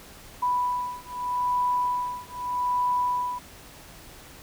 sine beating tone pair, 987.8 / 988.61 Hz, B5 / B5, 0 / +1 cents, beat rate 0.81 Hz, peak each -27 dBFS, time 0.42-3.39 s, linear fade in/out 10 ms, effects pink hiss -47 dBFS RMS until 4.42 s

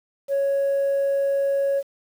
sine tone, 554.4 Hz, C#5, in tune, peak -17 dBFS, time 0.28-1.83 s, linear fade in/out 50 ms, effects tanh soft clip ceiling -17 dBFS + 8-bit

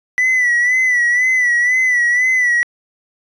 triangle tone with vibrato, 1975.5 Hz, B6, in tune, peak -9 dBFS, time 0.18-2.63 s, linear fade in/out 0 ms, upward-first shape sine, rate 2 Hz, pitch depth 61 cents each way, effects tanh soft clip ceiling -5 dBFS + resampled to 22050 Hz

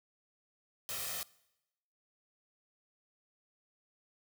white noise with comb filter, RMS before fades -39 dBFS, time 0.89-1.23 s, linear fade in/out 0 ms, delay 1.6 ms, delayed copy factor +0.65, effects noise-tail reverb RT60 0.9 s tail -22 dB re dry + high-pass 80 Hz 12 dB/octave

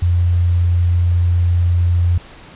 sine tone, 87.31 Hz, F2, in tune, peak -11 dBFS, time 0.02-2.18 s, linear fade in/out 5 ms, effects pink hiss -40 dBFS RMS until 2.55 s + resampled to 8000 Hz

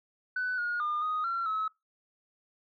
sine tone with pitch steps, 1499 / 1436 / 1209 / 1246 / 1364 / 1290 Hz, F#6 / F6 / D6 / D#6 / F6 / E6, +22 / +48 / +50 / +2 / -41 / -38 cents, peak -27 dBFS, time 0.36-1.68 s, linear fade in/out 5 ms, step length 220 ms, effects noise-tail reverb RT60 0.2 s tail -22 dB re dry + tanh soft clip ceiling -25 dBFS

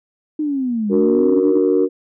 sine linear two-way sweep, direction down then up, 311.1 to 199.4 to 311.1 Hz, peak -17 dBFS, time 0.39-1.58 s, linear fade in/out 5 ms, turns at 0.91 s
sine chord, D augmented, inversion none, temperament equal, 293.7 / 370 / 466.2 Hz, D4 / F#4 / A#4, 0 / 0 / 0 cents, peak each -17 / -15 / -16 dBFS, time 0.89-1.89 s, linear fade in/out 50 ms
effects tanh soft clip ceiling -5 dBFS

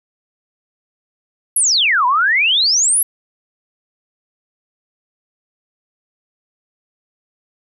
sine exponential two-way sweep, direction down then up, 11560 to 950 to 11560 Hz, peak -11 dBFS, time 1.56-3.03 s, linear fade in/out 5 ms, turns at 2.06 s, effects none

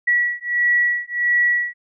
sine beating tone pair, 1934 / 1935.5 Hz, B6 / B6, -37 / -35 cents, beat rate 1.5 Hz, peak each -19 dBFS, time 0.07-1.74 s, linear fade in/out 10 ms, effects none

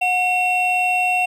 triangle tone pair together, 730.3 / 2721 Hz, F#5 / F7, -23 / -46 cents, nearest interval octave + major seventh, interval 2277 cents, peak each -17 dBFS, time 0.01-1.26 s, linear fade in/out 10 ms, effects none

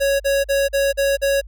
square tone bursts, 554.4 Hz, C#5, in tune, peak -16 dBFS, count 6, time 0-1.415 s, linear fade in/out 20 ms, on 200 ms, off 43 ms, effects added 50 Hz sine -35 dBFS peak until 1.47 s

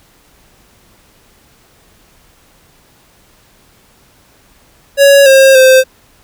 square tone with pitch steps, 559 / 536 / 521 Hz, C#5 / C5 / C5, +14 / +42 / -7 cents, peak -3 dBFS, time 4.97-5.84 s, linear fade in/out 50 ms, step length 290 ms, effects pink hiss -48 dBFS RMS until 6.23 s

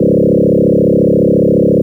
sine tone with frequency modulation, 341.2 Hz, F4, 40 cents flat, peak -6 dBFS, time 0-1.82 s, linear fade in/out 5 ms, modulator 34.4 Hz, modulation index 5.8, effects 8-bit

